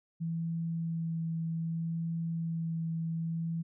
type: tone with vibrato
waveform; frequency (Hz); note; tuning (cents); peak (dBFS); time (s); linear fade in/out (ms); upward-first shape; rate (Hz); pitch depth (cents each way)
sine; 164.81; E3; 0; -31; 0.2-3.63; 20; sine; 0.64; 11
effects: none